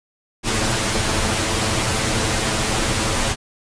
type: noise with comb filter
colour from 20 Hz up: pink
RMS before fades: -20 dBFS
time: 0.43-3.36 s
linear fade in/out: 50 ms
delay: 9.1 ms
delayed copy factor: +0.65
effects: resampled to 22050 Hz